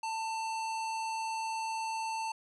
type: tone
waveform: square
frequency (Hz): 892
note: A5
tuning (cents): +23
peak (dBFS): -34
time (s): 0.03-2.32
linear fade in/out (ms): 5
effects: resampled to 24000 Hz + 11-bit